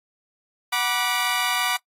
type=chord; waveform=15% pulse; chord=B minor; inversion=second; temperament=equal with one note detuned; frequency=740 / 971.4 / 1174.7 Hz; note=F#5 / B5 / D6; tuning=0 / -29 / 0 cents; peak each=-20 / -19 / -19 dBFS; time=0.72-1.77 s; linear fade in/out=10 ms; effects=noise-tail reverb RT60 0.1 s tail -24 dB re dry + AAC 48 kbps